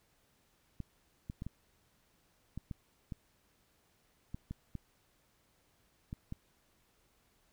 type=clicks; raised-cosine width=5 ms; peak=-28 dBFS; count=12; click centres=0.803 / 1.299 / 1.421 / 1.466 / 2.576 / 2.712 / 3.122 / 4.345 / 4.51 / 4.753 / 6.129 / 6.324 s; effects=pink hiss -72 dBFS RMS until 7.52 s